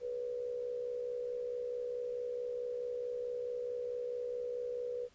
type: tone with amplitude modulation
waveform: sine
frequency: 488.3 Hz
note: B4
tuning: 20 cents flat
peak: -33 dBFS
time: 0-5.09 s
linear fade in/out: 50 ms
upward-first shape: sine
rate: 64.6 Hz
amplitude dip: 60%
effects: pink hiss -66 dBFS RMS until 5.14 s + resampled to 16000 Hz